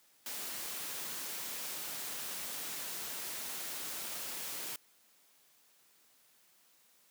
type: noise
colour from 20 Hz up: white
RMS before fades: -41 dBFS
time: 0.26-4.76 s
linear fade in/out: 2 ms
effects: white hiss -67 dBFS RMS until 7.1 s + high-pass 150 Hz 12 dB/octave